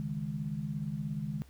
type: chord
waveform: sine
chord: C# suspended second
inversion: none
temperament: equal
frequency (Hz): 138.59 / 155.56 / 207.7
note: C#3 / D#3 / G#3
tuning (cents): 0 / 0 / 0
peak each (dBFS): -39 / -36 / -38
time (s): 0-1.42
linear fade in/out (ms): 0
effects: added 67 Hz sine -54 dBFS peak until 1.49 s + pink hiss -63 dBFS RMS until 1.49 s